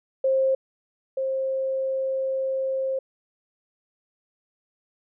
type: tone pair in turn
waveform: sine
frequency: 531 / 531 Hz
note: C5 / C5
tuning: +25 / +25 cents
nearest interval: unison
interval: 0 cents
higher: neither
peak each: -18 / -23 dBFS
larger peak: first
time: 0.24-0.55 / 1.17-2.99 s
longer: second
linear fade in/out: 5 ms
effects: none